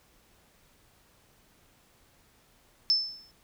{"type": "tone with exponential decay", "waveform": "sine", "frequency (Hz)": 5274, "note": "E8", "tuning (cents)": 0, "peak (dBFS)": -18, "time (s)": [2.9, 3.31], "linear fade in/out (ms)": 0, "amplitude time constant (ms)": 87, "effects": ["pink hiss -63 dBFS RMS until 3.43 s"]}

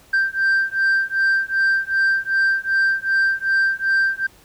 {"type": "beating tone pair", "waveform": "sine", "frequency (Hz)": [1570, 1572.6], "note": ["G6", "G6"], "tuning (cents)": [2, 5], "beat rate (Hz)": 2.6, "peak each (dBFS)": -17, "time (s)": [0.13, 4.27], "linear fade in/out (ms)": 10, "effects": ["tanh soft clip ceiling -13 dBFS", "pink hiss -51 dBFS RMS until 4.44 s"]}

